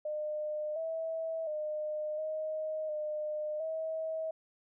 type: tone with pitch steps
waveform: sine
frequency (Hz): 606 / 649 / 609 / 624 / 607 / 640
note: D#5 / E5 / D#5 / D#5 / D#5 / D#5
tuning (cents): -46 / -27 / -37 / +5 / -43 / +49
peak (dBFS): -33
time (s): 0.05-4.31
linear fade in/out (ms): 5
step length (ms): 710
effects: none

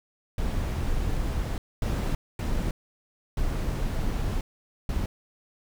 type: noise bursts at uneven times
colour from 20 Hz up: brown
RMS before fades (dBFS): -27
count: 5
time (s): 0.38-1.58 / 1.82-2.15 / 2.39-2.71 / 3.37-4.41 / 4.89-5.06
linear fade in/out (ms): 2
effects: none

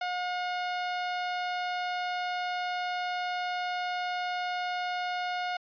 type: tone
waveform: sawtooth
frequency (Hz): 720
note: F#5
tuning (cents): -47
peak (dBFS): -26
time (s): 0.01-5.57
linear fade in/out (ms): 5
effects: resampled to 11025 Hz

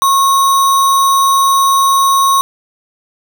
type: tone with sample-and-hold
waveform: sine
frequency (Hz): 1091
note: C#6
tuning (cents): -28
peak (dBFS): -7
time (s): 0.02-2.41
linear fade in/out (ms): 0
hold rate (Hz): 4900
effects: none

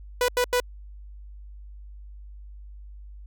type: tone bursts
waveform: sawtooth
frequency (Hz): 493.3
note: B4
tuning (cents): -2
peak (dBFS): -16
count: 3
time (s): 0.21-0.601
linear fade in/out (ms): 2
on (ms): 73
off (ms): 86
effects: added 50 Hz sine -40 dBFS peak until 3.26 s

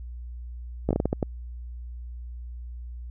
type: slowing click train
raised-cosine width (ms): 2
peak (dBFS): -10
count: 8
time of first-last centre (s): 0.89-1.228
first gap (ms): 17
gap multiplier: 1.34
effects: added 60 Hz sine -35 dBFS peak until 3.1 s

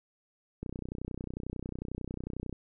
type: click train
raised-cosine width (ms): 3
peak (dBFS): -24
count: 60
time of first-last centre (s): 0.63-2.527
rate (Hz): 31.1
effects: none

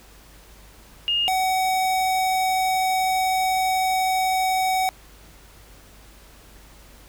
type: tone pair in turn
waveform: sine / square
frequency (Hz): 2839 / 752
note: F7 / F#5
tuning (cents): +28 / +28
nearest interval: octave + major seventh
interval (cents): 2300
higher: first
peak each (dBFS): -19 / -20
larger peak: first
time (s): 1.08-1.28 / 1.28-4.89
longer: second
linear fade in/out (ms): 0
effects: added 50 Hz sine -49 dBFS peak until 7.08 s + pink hiss -50 dBFS RMS until 7.08 s

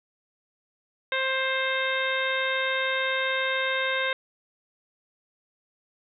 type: harmonic tone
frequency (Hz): 527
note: C5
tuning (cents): +12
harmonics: 1 / 2 / 3 / 4 / 5 / 6 / 7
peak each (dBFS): -30 / -33 / -29 / -30 / -35 / -39 / -33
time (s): 1.12-4.13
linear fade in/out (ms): 2
effects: none

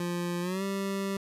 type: tone with pitch glide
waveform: 25% pulse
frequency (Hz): 174.61 to 195.99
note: F3 to G3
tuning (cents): 0 to 0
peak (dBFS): -26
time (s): 0-1.17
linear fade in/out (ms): 2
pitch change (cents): +200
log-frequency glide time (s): 0.41-0.63
effects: resampled to 32000 Hz

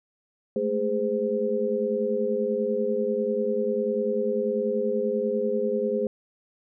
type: tone cluster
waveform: sine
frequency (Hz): 212.8 / 223 / 412.5 / 514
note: G#3 / A3 / G#4 / C5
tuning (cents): +42 / +23 / -12 / -31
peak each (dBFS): -33 / -31 / -26 / -27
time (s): 0.56-6.07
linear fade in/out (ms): 2
effects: none

